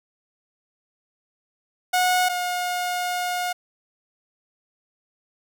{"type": "tone pair in turn", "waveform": "sawtooth", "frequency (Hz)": [729, 717.7], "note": ["F#5", "F5"], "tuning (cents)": [-26, 47], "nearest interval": "unison", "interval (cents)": 27, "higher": "first", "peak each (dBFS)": [-14, -20], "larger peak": "first", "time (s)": [[1.93, 2.29], [2.29, 3.53]], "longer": "second", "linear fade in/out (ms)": 10, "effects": []}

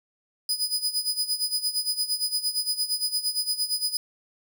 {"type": "tone with tremolo", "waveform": "sawtooth", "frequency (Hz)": 4978, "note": "D#8", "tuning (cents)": 0, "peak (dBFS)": -19, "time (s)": [0.49, 3.97], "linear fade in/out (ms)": 2, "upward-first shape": "sine", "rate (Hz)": 8.7, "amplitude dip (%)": 80, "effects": []}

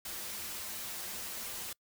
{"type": "noise with comb filter", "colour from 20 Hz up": "white", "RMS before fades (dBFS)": -41, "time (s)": [0.05, 1.73], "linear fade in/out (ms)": 5, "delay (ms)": 7.2, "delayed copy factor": -0.7, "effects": ["noise-tail reverb RT60 0.1 s tail -25 dB re dry"]}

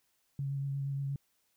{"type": "tone with vibrato", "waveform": "sine", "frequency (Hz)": 138.59, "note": "C#3", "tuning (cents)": 0, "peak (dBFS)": -32, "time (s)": [0.39, 1.16], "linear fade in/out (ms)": 2, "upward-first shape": "sine", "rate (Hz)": 8.5, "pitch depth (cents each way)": 16, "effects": ["white hiss -75 dBFS RMS until 1.56 s"]}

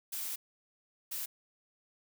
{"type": "noise bursts at uneven times", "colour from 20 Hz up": "blue", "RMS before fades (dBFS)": -38, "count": 2, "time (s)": [[0.12, 0.36], [1.11, 1.26]], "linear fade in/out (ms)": 10, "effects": []}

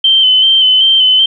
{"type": "tone with vibrato", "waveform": "sine", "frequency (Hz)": 3084, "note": "G7", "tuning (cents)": -29, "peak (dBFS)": -5, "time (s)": [0.04, 1.26], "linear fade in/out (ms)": 5, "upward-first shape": "square", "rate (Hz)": 2.6, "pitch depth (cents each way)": 27, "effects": []}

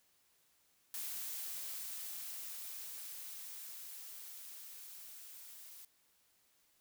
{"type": "noise with level ramp", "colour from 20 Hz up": "blue", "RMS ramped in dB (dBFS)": [-42, -54], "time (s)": [0.94, 5.85], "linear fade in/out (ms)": 2, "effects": ["white hiss -73 dBFS RMS until 6.8 s"]}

